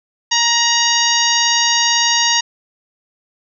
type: harmonic tone with a mistuned harmonic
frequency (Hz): 938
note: A#5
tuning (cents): +11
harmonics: 1 / 2 / 3 / 4 / 5 / 6 / 7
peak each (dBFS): -20 / -20 / -20 / -20 / -20 / -20 / -20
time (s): 0.31-2.41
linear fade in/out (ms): 10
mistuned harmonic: 3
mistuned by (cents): +32
effects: none